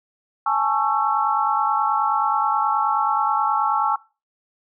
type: chord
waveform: sine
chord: A major seventh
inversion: third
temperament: equal with one note detuned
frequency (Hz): 830.6 / 880 / 1108.7 / 1334.6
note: G#5 / A5 / C#6 / E6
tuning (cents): 0 / 0 / 0 / +21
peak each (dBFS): -23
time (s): 0.46-3.96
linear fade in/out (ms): 5
effects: noise-tail reverb RT60 0.3 s tail -21 dB re dry